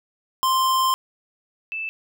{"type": "tone pair in turn", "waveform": ["square", "sine"], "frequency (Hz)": [1046.5, 2637], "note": ["C6", "E7"], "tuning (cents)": [0, 0], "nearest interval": "octave + major third", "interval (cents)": 1600, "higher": "second", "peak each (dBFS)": [-18, -26], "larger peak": "first", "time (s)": [[0.43, 0.94], [1.72, 1.89]], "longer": "first", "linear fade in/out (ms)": 0, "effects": []}